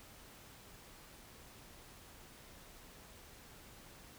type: silence
effects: pink hiss -57 dBFS RMS until 4.18 s